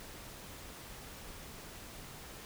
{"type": "silence", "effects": ["pink hiss -49 dBFS RMS until 2.45 s"]}